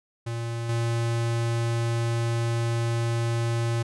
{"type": "tone with level steps", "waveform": "square", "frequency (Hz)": 116.54, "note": "A#2", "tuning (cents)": 0, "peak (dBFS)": [-29, -24], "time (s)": [0.26, 3.83], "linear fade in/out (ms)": 10, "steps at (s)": 0.69, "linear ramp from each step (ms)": 2, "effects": ["resampled to 24000 Hz"]}